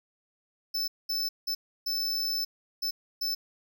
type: tone bursts at uneven times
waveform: square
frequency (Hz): 5274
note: E8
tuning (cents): 0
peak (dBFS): -28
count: 6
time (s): 0.74-0.88 / 1.09-1.29 / 1.47-1.55 / 1.86-2.45 / 2.82-2.91 / 3.21-3.35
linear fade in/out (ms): 10
effects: none